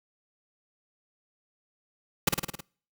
pink noise with echo, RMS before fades -22 dBFS, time 2.27-2.29 s, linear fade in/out 5 ms, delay 53 ms, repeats 6, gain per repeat -3 dB, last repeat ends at 2.608 s, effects noise-tail reverb RT60 0.5 s tail -26 dB re dry

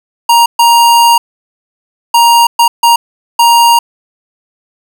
square tone bursts at uneven times, 938 Hz, A#5, 11 cents sharp, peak -4 dBFS, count 6, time 0.29-0.46 / 0.59-1.18 / 2.14-2.47 / 2.59-2.68 / 2.83-2.96 / 3.39-3.79 s, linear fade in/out 5 ms, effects 7-bit

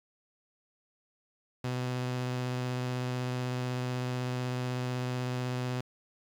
sawtooth tone with vibrato, 125.7 Hz, B2, 31 cents sharp, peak -27 dBFS, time 1.64-5.81 s, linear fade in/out 5 ms, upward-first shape square, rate 16 Hz, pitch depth 9 cents each way, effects low-pass 7000 Hz 12 dB/octave + 9-bit

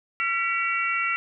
harmonic tone with a mistuned harmonic, 454.8 Hz, A#4, 43 cents flat, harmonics 3 / 4 / 5 / 6, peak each -27 / -29 / -28 / -29 dBFS, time 0.2-1.16 s, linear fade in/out 0 ms, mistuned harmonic 4, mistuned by +130 cents, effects none

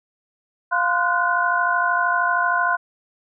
sine tone cluster, 700 / 1033 / 1445 / 1498 Hz, F5 / C6 / F#6 / F#6, +4 / -22 / -41 / +21 cents, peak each -24 / -21 / -23 / -23 dBFS, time 0.71-2.77 s, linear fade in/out 20 ms, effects none

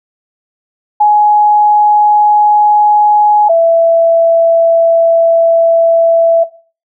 sine tone pair in turn, 838 / 665.1 Hz, G#5 / E5, +15 / +15 cents, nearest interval major third, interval 400 cents, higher first, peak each -4 dBFS, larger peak neither, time 1-3.49 / 3.49-6.44 s, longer second, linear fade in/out 10 ms, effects noise-tail reverb RT60 0.4 s tail -18 dB re dry

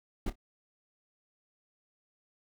brown noise with echo, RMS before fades -31 dBFS, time 0.26-0.3 s, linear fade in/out 5 ms, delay 28 ms, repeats 2, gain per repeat -15 dB, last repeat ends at 0.356 s, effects none

